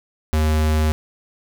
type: tone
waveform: square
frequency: 77.5 Hz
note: D#2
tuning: 6 cents flat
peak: -16 dBFS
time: 0.33-0.92 s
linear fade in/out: 0 ms
effects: none